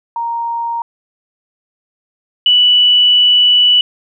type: tone pair in turn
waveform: sine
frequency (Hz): 932.3 / 2960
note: A#5 / F#7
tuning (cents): 0 / 0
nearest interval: octave + minor sixth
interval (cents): 2000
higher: second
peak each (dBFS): -16 / -6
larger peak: second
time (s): 0.16-0.82 / 2.46-3.81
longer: second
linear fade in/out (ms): 2
effects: none

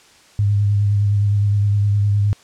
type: tone with vibrato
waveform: sine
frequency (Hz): 102.1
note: G#2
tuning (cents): -29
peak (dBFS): -13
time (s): 0.39-2.33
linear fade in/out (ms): 0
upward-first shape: sine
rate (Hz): 9.7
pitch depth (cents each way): 25
effects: white hiss -49 dBFS RMS until 2.43 s + low-pass 7000 Hz 12 dB/octave

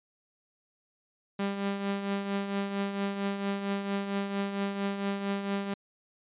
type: tone with tremolo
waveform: sawtooth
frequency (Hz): 198.8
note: G3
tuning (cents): +25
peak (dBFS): -23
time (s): 1.39-5.74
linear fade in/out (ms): 5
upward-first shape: triangle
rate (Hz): 4.4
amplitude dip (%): 60
effects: resampled to 8000 Hz

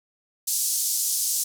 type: band-pass noise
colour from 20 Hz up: pink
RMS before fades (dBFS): -25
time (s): 0.47-1.44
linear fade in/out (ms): 10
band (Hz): 5600 to 14000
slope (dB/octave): 24
effects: none

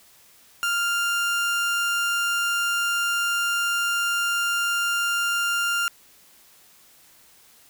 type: tone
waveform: 30% pulse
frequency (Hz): 1396.9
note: F6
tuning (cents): 0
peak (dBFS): -19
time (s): 0.63-5.88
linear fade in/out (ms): 0
effects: white hiss -54 dBFS RMS until 7.69 s

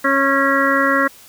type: harmonic tone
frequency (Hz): 274.5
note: C#4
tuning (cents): -17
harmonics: 1 / 2 / 4 / 5 / 6 / 7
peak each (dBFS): -20 / -20 / -20 / -20 / -20 / -20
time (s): 0.04-1.08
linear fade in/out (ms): 10
effects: white hiss -44 dBFS RMS until 1.28 s

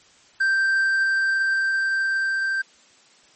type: tone with level ramp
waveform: triangle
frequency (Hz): 1568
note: G6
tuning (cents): 0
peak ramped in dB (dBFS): -15 to -19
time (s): 0.4-2.62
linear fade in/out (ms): 10
effects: white hiss -54 dBFS RMS until 3.35 s + MP3 32 kbps

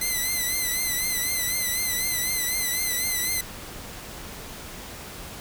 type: tone with vibrato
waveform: 5% pulse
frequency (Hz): 2028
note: B6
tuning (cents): +45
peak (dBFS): -14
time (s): 0.01-3.41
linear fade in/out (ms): 5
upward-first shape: triangle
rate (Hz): 4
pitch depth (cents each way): 72
effects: pink hiss -39 dBFS RMS until 5.4 s

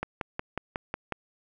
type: click train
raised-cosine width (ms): 0.5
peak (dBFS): -15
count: 7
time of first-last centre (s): 0.03-1.123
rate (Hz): 5.49
effects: none

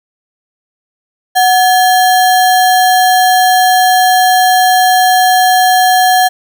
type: tone with sample-and-hold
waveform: sine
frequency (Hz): 740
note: F#5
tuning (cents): 0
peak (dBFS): -5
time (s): 1.35-6.29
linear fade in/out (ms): 20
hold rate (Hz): 2450
effects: none

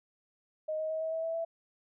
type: tone with pitch steps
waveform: sine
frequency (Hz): 622.3 / 628.8 / 635.4 / 642 / 648.7 / 655.5 / 662.4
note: D#5 / D#5 / D#5 / E5 / E5 / E5 / E5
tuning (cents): 0 / +18 / +36 / -46 / -28 / -10 / +8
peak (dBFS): -31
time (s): 0.68-1.45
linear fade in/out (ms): 10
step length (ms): 110
effects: none

